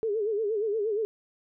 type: tone with vibrato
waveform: sine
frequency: 426.6 Hz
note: G#4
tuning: 46 cents sharp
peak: -25 dBFS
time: 0.03-1.05 s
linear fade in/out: 0 ms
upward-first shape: sine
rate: 8.5 Hz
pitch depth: 110 cents each way
effects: none